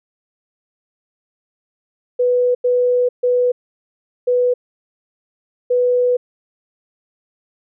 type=tone bursts at uneven times; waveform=sine; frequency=493.9 Hz; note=B4; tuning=in tune; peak=-12 dBFS; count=5; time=2.19-2.55 / 2.64-3.09 / 3.23-3.52 / 4.27-4.54 / 5.7-6.17 s; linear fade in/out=10 ms; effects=none